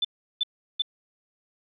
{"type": "tone bursts", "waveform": "sine", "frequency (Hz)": 3520, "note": "A7", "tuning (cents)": 0, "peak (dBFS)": -21, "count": 3, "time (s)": [0.02, 0.821], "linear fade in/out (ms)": 5, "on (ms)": 27, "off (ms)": 360, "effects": []}